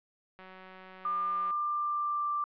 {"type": "click train", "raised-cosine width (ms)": 0.3, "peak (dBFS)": -32, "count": 210, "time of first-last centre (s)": [0.39, 1.508], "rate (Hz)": 187}
{"type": "tone with pitch glide", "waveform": "sine", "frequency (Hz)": [1200, 1178], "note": ["D6", "D6"], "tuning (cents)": [37, 5], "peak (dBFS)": -28, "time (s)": [1.05, 2.44], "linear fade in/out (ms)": 2, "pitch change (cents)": -32, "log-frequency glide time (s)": [1.18, 2.31]}
{"effects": ["low-pass 2000 Hz 12 dB/octave"]}